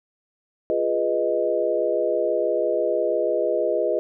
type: chord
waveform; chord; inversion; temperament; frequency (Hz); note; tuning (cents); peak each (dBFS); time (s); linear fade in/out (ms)
sine; F half-diminished seventh; none; equal; 349.2 / 415.3 / 493.9 / 622.3; F4 / Ab4 / Cb5 / Eb5; 0 / 0 / 0 / 0; -27 / -26 / -25 / -23; 0.7-3.99; 0
effects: none